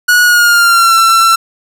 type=tone with pitch glide; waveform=45% pulse; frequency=1459 to 1345.7 Hz; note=F#6 to E6; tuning=-25 to +35 cents; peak=-5 dBFS; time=0.08-1.36 s; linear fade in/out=10 ms; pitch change=-140 cents; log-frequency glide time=0.23-0.97 s; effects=none